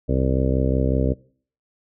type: harmonic tone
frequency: 65.41 Hz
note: C2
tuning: in tune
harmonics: 1 / 2 / 3 / 4 / 5 / 6 / 7 / 8 / 9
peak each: -22 / -23 / -29 / -25 / -31 / -31 / -27 / -31 / -30 dBFS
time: 0.08-1.14 s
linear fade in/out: 20 ms
effects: noise-tail reverb RT60 0.5 s tail -23 dB re dry